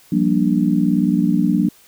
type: chord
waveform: sine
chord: G minor seventh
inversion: third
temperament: just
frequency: 176.4 / 196 / 235.2 / 294 Hz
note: F3 / G3 / Bb3 / D4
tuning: +18 / 0 / +16 / +2 cents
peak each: -19 dBFS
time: 0.12-1.69 s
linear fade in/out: 5 ms
effects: white hiss -50 dBFS RMS until 1.87 s